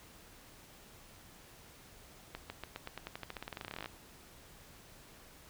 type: accelerating click train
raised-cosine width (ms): 0.3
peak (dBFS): -25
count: 26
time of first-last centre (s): 2.35-3.859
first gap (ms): 150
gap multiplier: 0.91
effects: pink hiss -57 dBFS RMS until 5.49 s